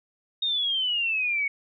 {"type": "exponential sweep", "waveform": "sine", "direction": "down", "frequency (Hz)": [3729, 2210], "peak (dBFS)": -23, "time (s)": [0.42, 1.48], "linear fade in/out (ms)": 5, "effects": []}